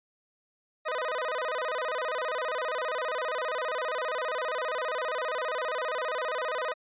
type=tone with vibrato; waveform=20% pulse; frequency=560 Hz; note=C#5; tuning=18 cents sharp; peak=-24 dBFS; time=0.85-6.74 s; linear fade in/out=20 ms; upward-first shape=square; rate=15 Hz; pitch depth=190 cents each way; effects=resampled to 8000 Hz